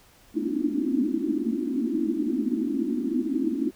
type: band-pass noise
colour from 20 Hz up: white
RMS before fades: -26 dBFS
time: 0.34-3.71 s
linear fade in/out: 20 ms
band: 220 to 340 Hz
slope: 96 dB/octave
effects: pink hiss -56 dBFS RMS until 3.75 s